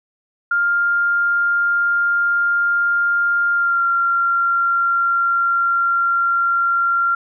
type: tone with pitch glide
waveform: sine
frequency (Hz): 1401 to 1380.1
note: F6 to F6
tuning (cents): +5 to -21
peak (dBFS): -14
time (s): 0.51-7.15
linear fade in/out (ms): 5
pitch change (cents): -26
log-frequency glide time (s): 3.53-3.83
effects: none